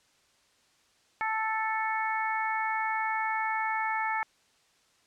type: harmonic tone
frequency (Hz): 440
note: A4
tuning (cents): 0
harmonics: 2 / 3 / 4 / 5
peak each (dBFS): -30 / -35 / -34 / -35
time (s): 1.21-4.23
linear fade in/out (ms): 0
effects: white hiss -66 dBFS RMS until 5.06 s + low-pass 7000 Hz 12 dB/octave